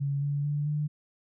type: tone with pitch steps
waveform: sine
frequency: 140.5 / 143.37 / 146.3 / 149.29 Hz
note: C#3 / D3 / D3 / D3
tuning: +24 / -41 / -6 / +29 cents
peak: -26 dBFS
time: 0-0.88 s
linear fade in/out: 20 ms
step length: 220 ms
effects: none